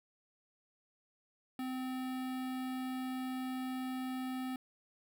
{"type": "tone with notch filter", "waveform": "square", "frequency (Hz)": 257.7, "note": "C4", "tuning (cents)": -26, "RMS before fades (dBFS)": -39, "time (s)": [1.59, 4.56], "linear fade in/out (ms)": 2, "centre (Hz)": 6300, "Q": 1.1, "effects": []}